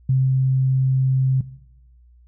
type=tone; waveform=sine; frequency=131.6 Hz; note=C3; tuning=10 cents sharp; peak=-14 dBFS; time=0.09-1.41 s; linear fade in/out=5 ms; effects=noise-tail reverb RT60 0.9 s tail -18 dB re dry + added 60 Hz sine -48 dBFS peak until 2.27 s